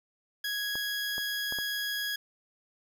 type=tone; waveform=20% pulse; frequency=1661.2 Hz; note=G#6; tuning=in tune; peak=-26 dBFS; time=0.44-2.16 s; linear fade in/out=5 ms
type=clicks; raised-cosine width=1 ms; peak=-27 dBFS; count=4; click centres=0.755 / 1.181 / 1.524 / 1.587 s
effects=none